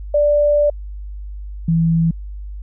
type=tone pair in turn; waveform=sine; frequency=587.3 / 164.81 Hz; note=D5 / E3; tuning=0 / 0 cents; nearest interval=octave + minor seventh; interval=2200 cents; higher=first; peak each=-11 / -12 dBFS; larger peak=first; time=0.14-0.7 / 1.68-2.11 s; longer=first; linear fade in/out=5 ms; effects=added 50 Hz sine -27 dBFS peak until 2.62 s